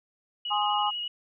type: tone with vibrato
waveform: sine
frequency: 2900 Hz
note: F#7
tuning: 35 cents flat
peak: -30 dBFS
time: 0.45-1.08 s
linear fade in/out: 5 ms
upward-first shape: square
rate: 12 Hz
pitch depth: 14 cents each way
type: chord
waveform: sine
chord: Ab major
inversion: none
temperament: equal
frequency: 830.6 / 1046.5 / 1244.5 Hz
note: Ab5 / C6 / Eb6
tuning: 0 / 0 / 0 cents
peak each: -26 / -31 / -30 dBFS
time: 0.5-0.91 s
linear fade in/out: 20 ms
effects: none